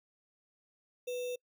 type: tone with sample-and-hold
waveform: sine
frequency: 493.9 Hz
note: B4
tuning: in tune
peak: -34 dBFS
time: 1.07-1.36 s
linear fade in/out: 10 ms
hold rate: 3150 Hz
effects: noise-tail reverb RT60 0.1 s tail -26 dB re dry